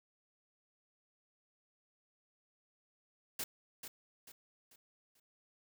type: noise with echo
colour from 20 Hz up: white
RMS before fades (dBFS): -39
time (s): 3.39-3.44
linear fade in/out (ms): 5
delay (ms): 440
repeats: 4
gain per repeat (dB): -8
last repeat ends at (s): 5.2
effects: none